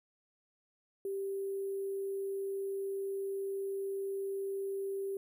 sine tone with sample-and-hold, 392 Hz, G4, in tune, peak -34 dBFS, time 1.05-5.17 s, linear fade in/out 2 ms, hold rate 11025 Hz, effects none

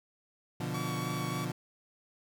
30% pulse chord, B diminished, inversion none, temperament equal, 123.47 / 146.83 / 174.61 Hz, B2 / D3 / F3, 0 / 0 / 0 cents, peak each -35 dBFS, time 0.6-1.52 s, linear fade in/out 5 ms
sawtooth tone with vibrato, 1131 Hz, C#6, 34 cents sharp, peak -35 dBFS, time 0.74-1.45 s, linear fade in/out 5 ms, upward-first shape sine, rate 3.3 Hz, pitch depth 16 cents each way
effects none

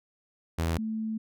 sawtooth / sine tone pair in turn, 82.41 / 220 Hz, E2 / A3, 0 / 0 cents, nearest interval octave + perfect fourth, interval 1700 cents, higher second, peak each -22 / -29 dBFS, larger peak first, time 0.58-0.78 / 0.78-1.18 s, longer second, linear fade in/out 10 ms, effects none

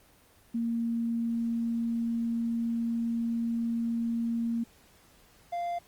sine / triangle tone pair in turn, 231.8 / 694.6 Hz, A#3 / F5, -10 / -10 cents, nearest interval octave + perfect fifth, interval 1900 cents, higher second, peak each -27 / -28 dBFS, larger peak first, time 0.54-4.64 / 5.52-5.79 s, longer first, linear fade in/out 10 ms, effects pink hiss -60 dBFS RMS until 5.87 s + Opus 24 kbps

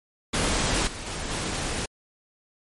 pink noise with level steps, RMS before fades -24 / -36 / -32 / -29 dBFS, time 0.33-1.86 s, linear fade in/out 10 ms, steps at 0.87 / 1.06 / 1.3 s, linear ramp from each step 5 ms, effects MP3 48 kbps

